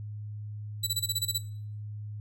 20% pulse tone bursts, 3951 Hz, B7, in tune, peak -20 dBFS, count 9, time 0.83-1.383 s, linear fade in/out 10 ms, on 41 ms, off 23 ms, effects noise-tail reverb RT60 0.5 s tail -17 dB re dry + added 105 Hz sine -36 dBFS peak until 2.2 s

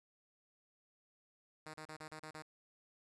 5% pulse tone bursts, 155.56 Hz, D#3, in tune, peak -36 dBFS, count 7, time 1.66-2.422 s, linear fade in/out 2 ms, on 78 ms, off 36 ms, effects resampled to 24000 Hz

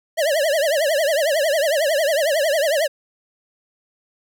square tone with vibrato, 603 Hz, D5, 46 cents sharp, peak -17 dBFS, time 0.17-2.88 s, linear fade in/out 20 ms, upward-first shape triangle, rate 11 Hz, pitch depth 210 cents each way, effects none

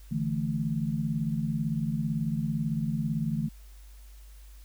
sine chord, D suspended second, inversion none, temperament equal, 146.83 / 164.81 / 220 Hz, D3 / E3 / A3, 0 / 0 / 0 cents, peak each -31 dBFS, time 0.11-3.49 s, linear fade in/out 10 ms, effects added 50 Hz sine -46 dBFS peak until 4.64 s + white hiss -60 dBFS RMS until 4.64 s

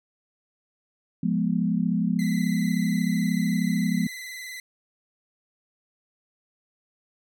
sine chord, F diminished, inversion none, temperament equal with one note detuned, 174.61 / 207.7 / 244.1 Hz, F3 / Ab3 / Cb4, 0 / 0 / -20 cents, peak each -25 / -25 / -27 dBFS, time 1.23-4.07 s, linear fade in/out 5 ms
sawtooth tone with vibrato, 2016 Hz, B6, 35 cents sharp, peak -32 dBFS, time 2.19-4.6 s, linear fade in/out 2 ms, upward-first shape square, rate 20 Hz, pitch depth 40 cents each way
effects none

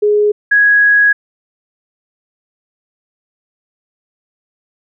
sine tone pair in turn, 417.3 / 1662.5 Hz, G#4 / G#6, +8 / +1 cents, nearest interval 2 octaves, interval 2393 cents, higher second, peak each -8 / -6 dBFS, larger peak second, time 0.02-0.32 / 0.51-1.13 s, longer second, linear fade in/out 10 ms, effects none

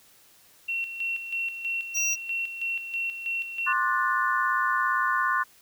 sine tone with tremolo, 2723 Hz, F7, 44 cents flat, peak -26 dBFS, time 0.68-3.73 s, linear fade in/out 10 ms, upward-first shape square, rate 3.1 Hz, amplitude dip 60%
square tone, 5760 Hz, F#8, 47 cents flat, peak -26 dBFS, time 1.94-2.16 s, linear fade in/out 20 ms
sine chord, D dominant seventh, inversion third, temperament just, 1057.2 / 1174.7 / 1468.3 / 1762 Hz, C6 / D6 / F#6 / A6, +18 / 0 / -14 / +2 cents, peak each -26 / -30 / -27 / -29 dBFS, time 3.66-5.44 s, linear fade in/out 20 ms
effects white hiss -57 dBFS RMS until 5.61 s

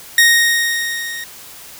sawtooth tone with level ramp, 1864.7 Hz, A#6, in tune, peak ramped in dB -3 to -22 dBFS, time 0.18-1.24 s, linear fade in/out 2 ms, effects white hiss -37 dBFS RMS until 1.79 s

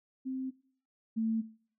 sine tone pair in turn, 261.6 / 223.6 Hz, C4 / A3, 0 / +28 cents, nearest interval minor third, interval 272 cents, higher first, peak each -33 / -28 dBFS, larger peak second, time 0.25-0.51 / 1.16-1.42 s, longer neither, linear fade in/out 20 ms, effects noise-tail reverb RT60 0.5 s tail -18 dB re dry

